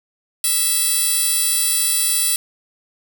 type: tone with high-pass filter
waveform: 10% pulse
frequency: 659.3 Hz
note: E5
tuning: in tune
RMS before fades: -18 dBFS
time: 0.44-2.36 s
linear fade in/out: 2 ms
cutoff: 7900 Hz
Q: 0.81
effects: none